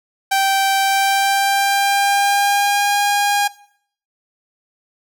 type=tone with pitch glide; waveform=sawtooth; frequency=780 to 814.1 Hz; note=G5 to G#5; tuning=-9 to -35 cents; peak=-10 dBFS; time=0.31-3.48 s; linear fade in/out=10 ms; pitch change=+74 cents; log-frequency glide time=0.81-2.99 s; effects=noise-tail reverb RT60 0.6 s tail -19 dB re dry